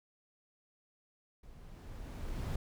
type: noise with level ramp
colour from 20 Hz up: brown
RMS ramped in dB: -55 to -35 dBFS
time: 1.43-2.56 s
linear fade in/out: 5 ms
effects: none